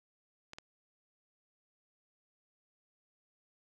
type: clicks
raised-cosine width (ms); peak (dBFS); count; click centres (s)
0.2; -28; 2; 0.534 / 0.585
effects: none